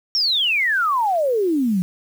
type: exponential sweep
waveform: sine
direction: down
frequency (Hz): 5600 to 173.9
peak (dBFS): -16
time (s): 0.15-1.82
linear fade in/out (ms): 0
effects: 7-bit